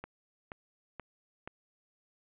click train, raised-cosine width 0.5 ms, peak -26 dBFS, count 4, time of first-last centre 0.04-1.475 s, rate 2.09 Hz, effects resampled to 8000 Hz + 11-bit

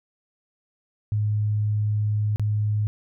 sine tone with dropouts, 105.5 Hz, G#2, 28 cents sharp, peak -20 dBFS, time 1.12-2.87 s, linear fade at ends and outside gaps 0 ms, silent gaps 2.36-2.396 s, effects none

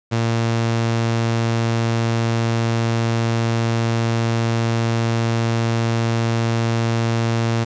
sawtooth tone, 115 Hz, A#2, 23 cents flat, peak -13 dBFS, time 0.11-7.65 s, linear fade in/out 20 ms, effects resampled to 16000 Hz + 7-bit

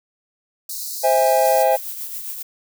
white high-pass noise, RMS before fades -29 dBFS, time 0.69-1.63 s, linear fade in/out 5 ms, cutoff 4000 Hz, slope 96 dB/octave
triangle chord, C augmented, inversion none, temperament just, 523.3 / 654.1 / 817.6 Hz, C5 / E5 / G#5, 0 / -14 / -27 cents, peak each -16 dBFS, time 1.03-1.77 s, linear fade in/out 20 ms
violet noise with tremolo, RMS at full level -28 dBFS, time 1.45-2.43 s, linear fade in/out 10 ms, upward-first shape triangle, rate 7.4 Hz, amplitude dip 50%
effects none

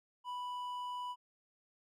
triangle tone with hard clipping, 987.8 Hz, B5, in tune, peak -40 dBFS, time 0.24-1.16 s, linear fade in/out 50 ms, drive 9 dB, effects none

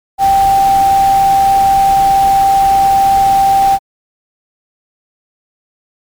sine tone in noise, 784 Hz, G5, in tune, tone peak -6 dBFS, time 0.18-3.79 s, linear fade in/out 50 ms, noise pink, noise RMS -24 dBFS, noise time 0.18-3.79 s, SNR +15 dB, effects MP3 96 kbps

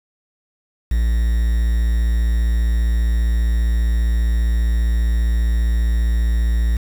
triangle tone with quantisation, 57.5 Hz, A#1, 23 cents flat, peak -12 dBFS, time 0.91-6.77 s, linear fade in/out 5 ms, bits 6, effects none

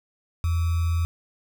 sine tone with sample-and-hold, 83.9 Hz, E2, 31 cents sharp, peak -20 dBFS, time 0.44-1.05 s, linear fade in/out 0 ms, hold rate 1225 Hz, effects none

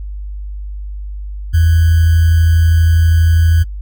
sine tone with sample-and-hold, 82.41 Hz, E2, in tune, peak -7 dBFS, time 1.53-3.64 s, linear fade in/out 20 ms, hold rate 1575 Hz, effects noise-tail reverb RT60 0.1 s tail -22 dB re dry + added 50 Hz sine -22 dBFS peak until 3.81 s

